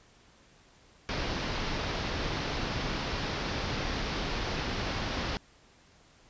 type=low-pass noise; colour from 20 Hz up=pink; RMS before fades=-33 dBFS; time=1.09-5.37 s; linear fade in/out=0 ms; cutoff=5500 Hz; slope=48 dB/octave; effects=pink hiss -60 dBFS RMS until 6.29 s + resampled to 16000 Hz